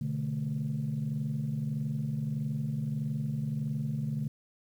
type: tone cluster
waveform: sine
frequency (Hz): 124.9 / 146.5 / 218.6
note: B2 / D3 / A3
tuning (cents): +20 / -4 / -11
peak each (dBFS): -36 / -31 / -35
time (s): 0.01-4.28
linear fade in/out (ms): 5
effects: tanh soft clip ceiling -23 dBFS + 10-bit